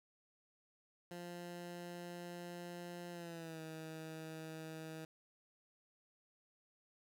15% pulse tone with pitch glide, 174.7 to 159.28 Hz, F3 to D#3, +1 to +41 cents, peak -40 dBFS, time 1.11-5.05 s, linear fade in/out 2 ms, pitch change -160 cents, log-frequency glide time 3.11-3.61 s, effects none

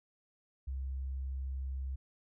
sine tone, 66.4 Hz, C2, 26 cents sharp, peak -35 dBFS, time 0.67-1.96 s, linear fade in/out 10 ms, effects none

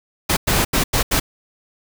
pink noise bursts at uneven times, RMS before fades -17 dBFS, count 5, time 0.29-0.37 / 0.47-0.65 / 0.73-0.84 / 0.93-1.03 / 1.11-1.2 s, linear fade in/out 10 ms, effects none

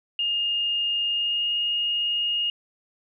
sine tone with pitch glide, 2833 to 2853 Hz, F7 to F7, +24 to +36 cents, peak -22 dBFS, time 0.19-2.5 s, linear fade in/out 2 ms, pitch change +12 cents, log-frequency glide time 1.1-1.5 s, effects none

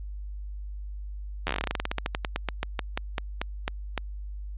slowing click train, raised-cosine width 0.3 ms, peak -11 dBFS, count 29, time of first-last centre 1.47-3.977 s, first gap 11 ms, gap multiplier 1.13, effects added 50 Hz sine -34 dBFS peak until 4.57 s + resampled to 8000 Hz

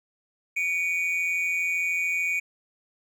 triangle tone pair together, 2269 / 2442 Hz, C#7 / D#7, +40 / -33 cents, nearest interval minor second, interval 127 cents, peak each -25 dBFS, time 0.56-2.4 s, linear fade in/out 10 ms, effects none

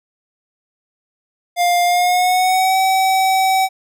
square tone with pitch glide, 703 to 762.2 Hz, F5 to G5, +11 to -49 cents, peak -13 dBFS, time 1.56-3.69 s, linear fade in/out 50 ms, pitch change +140 cents, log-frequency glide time 1.84-2.77 s, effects none

